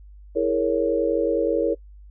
sine chord, A# half-diminished seventh, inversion second, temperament equal, 329.6 / 415.3 / 466.2 / 554.4 Hz, E4 / G#4 / A#4 / C#5, 0 / 0 / 0 / 0 cents, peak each -25 / -27 / -22 / -24 dBFS, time 0.35-1.75 s, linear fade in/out 20 ms, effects noise-tail reverb RT60 0.1 s tail -23 dB re dry + added 50 Hz sine -42 dBFS peak until 2.1 s

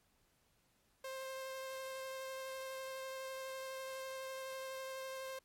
sawtooth tone with vibrato, 528 Hz, C5, 16 cents sharp, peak -39 dBFS, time 1.04-5.39 s, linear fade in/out 5 ms, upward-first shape triangle, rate 12 Hz, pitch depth 12 cents each way, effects pink hiss -75 dBFS RMS until 5.44 s + MP3 64 kbps

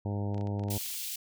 harmonic tone, 101.7 Hz, G#2, 36 cents flat, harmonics 1 / 2 / 3 / 4 / 5 / 6 / 7 / 8 / 9, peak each -31 / -37 / -41 / -43 / -45 / -47 / -48 / -49 / -50 dBFS, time 0.05-0.78 s, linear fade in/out 5 ms
clicks, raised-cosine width 0.2 ms, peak -34 dBFS, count 12, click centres 0.345 / 0.38 / 0.411 / 0.472 / 0.595 / 0.637 / 0.685 / 0.755 / 0.81 / 0.862 / 0.903 / 0.943 s
white high-pass noise, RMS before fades -37 dBFS, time 0.7-1.16 s, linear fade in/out 5 ms, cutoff 2600 Hz, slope 24 dB/octave
effects none

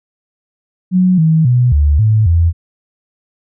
sine tone with pitch steps, 183.6 / 159.9 / 123.7 / 73.2 / 108.8 / 84.1 Hz, F#3 / D#3 / B2 / D2 / A2 / E2, -13 / +48 / +3 / -5 / -19 / +35 cents, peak -7 dBFS, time 0.91-2.53 s, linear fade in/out 50 ms, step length 270 ms, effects none

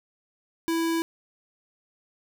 square tone, 330 Hz, E4, 2 cents sharp, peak -24 dBFS, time 0.68-1.02 s, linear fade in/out 0 ms, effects none

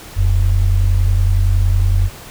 sine tone pair together, 40.8 / 91.6 Hz, E1 / F#2, -17 / -17 cents, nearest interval octave + major second, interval 1400 cents, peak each -13 dBFS, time 0.15-2.1 s, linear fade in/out 50 ms, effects pink hiss -36 dBFS RMS until 2.3 s

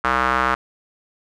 square tone with band-pass filter, 63.9 Hz, C2, 40 cents flat, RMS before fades -19 dBFS, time 0.04-0.55 s, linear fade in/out 5 ms, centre 1300 Hz, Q 3, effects none

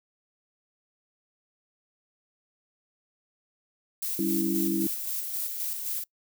violet noise with tremolo, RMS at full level -31 dBFS, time 4.02-6.04 s, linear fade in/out 5 ms, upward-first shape square, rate 3.8 Hz, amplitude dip 35%
sine chord, C# diminished, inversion second, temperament equal with one note detuned, 196 / 278.9 / 329.6 Hz, G3 / C#4 / E4, 0 / +11 / 0 cents, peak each -30 / -31 / -27 dBFS, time 4.19-4.87 s, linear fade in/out 2 ms
effects noise-tail reverb RT60 0.1 s tail -24 dB re dry

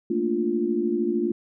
sine chord, Bb major seventh, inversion third, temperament equal, 220 / 233.1 / 293.7 / 349.2 Hz, A3 / Bb3 / D4 / F4, 0 / 0 / 0 / 0 cents, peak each -29 / -28 / -29 / -24 dBFS, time 0.1-1.32 s, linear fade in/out 5 ms, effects none

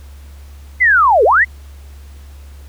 sine linear two-way sweep, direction down then up, 2093 to 392 to 2093 Hz, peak -7 dBFS, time 0.8-1.45 s, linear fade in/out 20 ms, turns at 1.24 s, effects added 70 Hz sine -33 dBFS peak until 2.68 s + pink hiss -48 dBFS RMS until 2.68 s

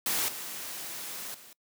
white noise with level steps, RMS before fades -29 / -39 / -51 dBFS, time 0.06-1.53 s, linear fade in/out 2 ms, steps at 0.28 / 1.34 s, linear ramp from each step 5 ms, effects noise-tail reverb RT60 0.1 s tail -24 dB re dry + high-pass 150 Hz 12 dB/octave

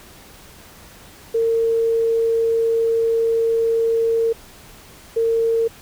sine tone pair in turn, 456.3 / 456.3 Hz, A#4 / A#4, -37 / -37 cents, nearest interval unison, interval 0 cents, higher neither, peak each -15 / -15 dBFS, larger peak neither, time 1.34-4.33 / 5.16-5.68 s, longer first, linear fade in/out 10 ms, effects pink hiss -44 dBFS RMS until 5.81 s

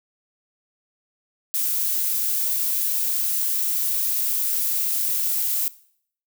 violet noise, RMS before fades -23 dBFS, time 1.54-5.68 s, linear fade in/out 0 ms, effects noise-tail reverb RT60 0.6 s tail -19 dB re dry

